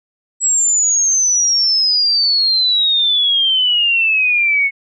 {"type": "exponential sweep", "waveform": "sine", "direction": "down", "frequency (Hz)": [7800, 2188], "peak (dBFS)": -11, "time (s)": [0.4, 4.71], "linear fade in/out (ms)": 50, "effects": []}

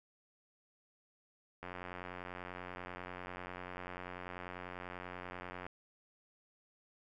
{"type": "click train", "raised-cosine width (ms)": 0.5, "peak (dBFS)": -29, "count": 365, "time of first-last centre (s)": [1.63, 5.665], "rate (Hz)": 90.2, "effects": []}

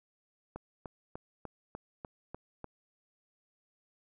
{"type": "click train", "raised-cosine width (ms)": 1, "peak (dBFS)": -27, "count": 8, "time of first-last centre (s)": [0.56, 2.643], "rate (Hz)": 3.36, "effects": []}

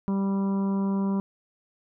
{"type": "harmonic tone", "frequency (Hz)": 196, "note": "G3", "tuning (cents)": 0, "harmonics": [1, 2, 3, 4, 5, 6, 7], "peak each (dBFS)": [-23, -35, -42, -47, -38, -47, -52], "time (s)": [0.08, 1.2], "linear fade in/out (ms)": 0, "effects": []}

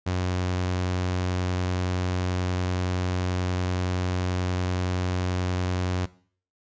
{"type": "tone", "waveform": "sawtooth", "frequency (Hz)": 91, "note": "F#2", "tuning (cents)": -28, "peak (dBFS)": -20, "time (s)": [0.06, 6.06], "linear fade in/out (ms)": 10, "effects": ["noise-tail reverb RT60 0.5 s tail -19 dB re dry", "resampled to 16000 Hz"]}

